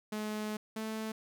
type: tone pair in turn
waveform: sawtooth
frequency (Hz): 213.2 / 219.3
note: G#3 / A3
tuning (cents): +46 / -6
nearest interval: unison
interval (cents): 48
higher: second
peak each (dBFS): -31 / -32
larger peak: first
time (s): 0.12-0.57 / 0.76-1.12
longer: first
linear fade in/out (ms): 5
effects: none